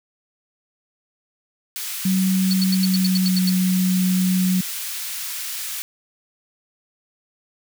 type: high-pass noise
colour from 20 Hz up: white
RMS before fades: -29 dBFS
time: 1.76-5.82 s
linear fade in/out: 0 ms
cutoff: 1700 Hz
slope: 12 dB/octave
type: tone with pitch glide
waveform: sine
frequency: 188.3 to 184.64 Hz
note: F#3 to F#3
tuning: +31 to -3 cents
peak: -16 dBFS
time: 2.05-4.61 s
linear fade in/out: 5 ms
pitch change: -34 cents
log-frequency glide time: 2.74-3.39 s
type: tone bursts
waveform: sine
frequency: 4435 Hz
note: C#8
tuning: in tune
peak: -21 dBFS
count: 10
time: 2.51-3.494 s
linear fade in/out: 0 ms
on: 21 ms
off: 86 ms
effects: none